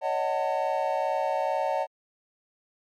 triangle chord, D# half-diminished seventh, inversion third, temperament just, 560 / 622.3 / 746.7 / 896 Hz, C#5 / D#5 / F#5 / A5, +18 / 0 / +16 / +31 cents, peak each -28 dBFS, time 0.01-1.87 s, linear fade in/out 50 ms, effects MP3 96 kbps

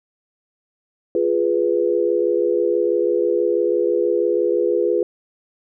sine chord, F diminished, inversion none, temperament equal, 349.2 / 415.3 / 493.9 Hz, F4 / Ab4 / Cb5, 0 / 0 / 0 cents, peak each -20 dBFS, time 1.15-5.03 s, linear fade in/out 2 ms, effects none

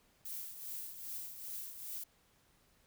violet noise with tremolo, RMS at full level -42 dBFS, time 0.25-2.04 s, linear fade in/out 5 ms, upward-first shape triangle, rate 2.5 Hz, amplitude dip 65%, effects pink hiss -70 dBFS RMS until 2.86 s

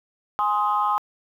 sine chord, Ab major, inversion none, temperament equal with one note detuned, 830.6 / 1046.5 / 1256.1 Hz, Ab5 / C6 / Eb6, 0 / 0 / +16 cents, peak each -23 dBFS, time 0.39-0.98 s, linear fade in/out 0 ms, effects tanh soft clip ceiling -11 dBFS + 9-bit

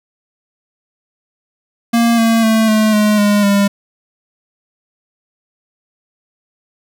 square tone with pitch steps, 233.1 / 227.4 / 221.8 / 216.4 / 211.1 / 205.9 / 200.8 Hz, A#3 / A#3 / A3 / A3 / G#3 / G#3 / G3, 0 / -43 / +14 / -29 / +29 / -15 / +42 cents, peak -10 dBFS, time 1.93-3.68 s, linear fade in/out 10 ms, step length 250 ms, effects none

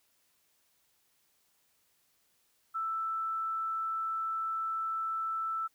sine tone, 1323 Hz, E6, 6 cents sharp, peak -31 dBFS, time 2.74-5.68 s, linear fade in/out 20 ms, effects white hiss -72 dBFS RMS until 5.74 s

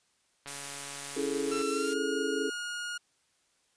click train, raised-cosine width 0.3 ms, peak -28 dBFS, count 164, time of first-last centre 0.46-1.616 s, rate 141 Hz
blue noise, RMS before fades -37 dBFS, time 0.47-1.94 s, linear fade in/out 10 ms
sine chord, A major seventh, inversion first, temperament equal, 277.2 / 329.6 / 415.3 / 440 Hz, C#4 / E4 / G#4 / A4, 0 / 0 / 0 / 0 cents, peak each -35 / -38 / -33 / -34 dBFS, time 1.16-2.5 s, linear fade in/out 10 ms
sawtooth tone with pitch glide, 1345 to 1433.2 Hz, E6 to F6, +34 to +44 cents, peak -31 dBFS, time 1.51-2.98 s, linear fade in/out 10 ms, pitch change +110 cents, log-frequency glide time 1.72-1.98 s
effects white hiss -71 dBFS RMS until 3.76 s + resampled to 22050 Hz

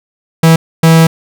45% pulse tone bursts at uneven times, 163.1 Hz, E3, 18 cents flat, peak -3 dBFS, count 2, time 0.43-0.56 / 0.83-1.07 s, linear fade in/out 5 ms, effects none

